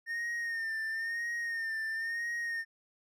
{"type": "tone with vibrato", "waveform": "triangle", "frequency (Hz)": 1829, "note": "A#6", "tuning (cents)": -33, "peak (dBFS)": -31, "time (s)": [0.06, 2.65], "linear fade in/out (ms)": 50, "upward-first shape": "sine", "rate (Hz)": 0.99, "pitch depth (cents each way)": 49, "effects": []}